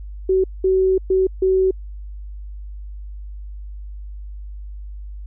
sine tone bursts at uneven times, 377.3 Hz, F#4, 34 cents sharp, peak -13 dBFS, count 4, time 0.29-0.44 / 0.64-0.98 / 1.1-1.27 / 1.42-1.71 s, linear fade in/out 5 ms, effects added 50 Hz sine -30 dBFS peak until 5.26 s

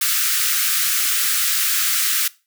white high-pass noise, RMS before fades -19 dBFS, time 0.01-2.28 s, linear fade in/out 5 ms, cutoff 1200 Hz, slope 96 dB/octave, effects noise-tail reverb RT60 0.3 s tail -21 dB re dry

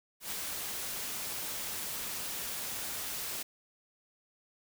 white noise with ADSR envelope, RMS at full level -36 dBFS, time 0.2-3.43 s, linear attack 120 ms, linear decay 7 ms, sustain -2 dB, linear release 8 ms, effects none

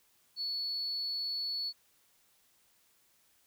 sine tone, 4418 Hz, C#8, 7 cents flat, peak -32 dBFS, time 0.36-1.73 s, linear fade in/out 50 ms, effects tanh soft clip ceiling -28 dBFS + white hiss -69 dBFS RMS until 3.46 s

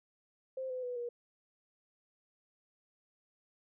sine tone with pitch steps, 523.3 / 508.1 / 493.4 / 479 Hz, C5 / B4 / B4 / A#4, 0 / +49 / -2 / +47 cents, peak -36 dBFS, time 0.57-1.09 s, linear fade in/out 5 ms, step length 130 ms, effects none

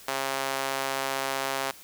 sawtooth tone with high-pass filter, 135.4 Hz, C#3, 40 cents flat, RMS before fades -30 dBFS, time 0.08-1.71 s, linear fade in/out 2 ms, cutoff 690 Hz, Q 0.93, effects white hiss -49 dBFS RMS until 1.83 s

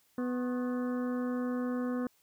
harmonic tone with a mistuned harmonic, 248.5 Hz, B3, 11 cents sharp, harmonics 1 / 2 / 3 / 4 / 5 / 6 / 7, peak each -31 / -38 / -50 / -47 / -48 / -50 / -54 dBFS, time 0.18-2.07 s, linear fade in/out 2 ms, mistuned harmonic 4, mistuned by +140 cents, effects white hiss -69 dBFS RMS until 2.22 s

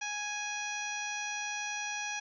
harmonic tone, 830.6 Hz, G#5, in tune, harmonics 1 / 2 / 3 / 4 / 5 / 6 / 7 / 8, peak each -41 / -40 / -39 / -46 / -50 / -53 / -41 / -54 dBFS, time 0.01-2.2 s, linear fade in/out 10 ms, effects none

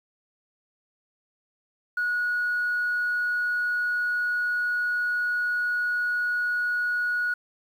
sine tone, 1457 Hz, F#6, 27 cents flat, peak -22 dBFS, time 1.97-7.34 s, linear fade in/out 5 ms, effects tanh soft clip ceiling -19 dBFS + 9-bit

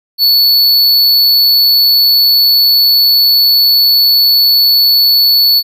square tone, 4435 Hz, C#8, in tune, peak -6 dBFS, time 0.18-5.63 s, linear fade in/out 50 ms, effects none

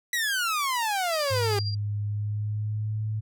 sawtooth exponential sweep, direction down, 1975.5 to 394.6 Hz, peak -21 dBFS, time 0.13-1.59 s, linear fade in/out 2 ms
sine tone with tremolo, 4767 Hz, D8, 25 cents sharp, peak -30 dBFS, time 1.12-1.75 s, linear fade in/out 10 ms, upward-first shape sine, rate 13 Hz, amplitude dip 65%
sine tone with pitch glide, 103.5 to 108.02 Hz, G#2 to A2, -5 to -31 cents, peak -26 dBFS, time 1.3-3.21 s, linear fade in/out 20 ms, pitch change +74 cents, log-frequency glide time 2.03-3.05 s
effects none

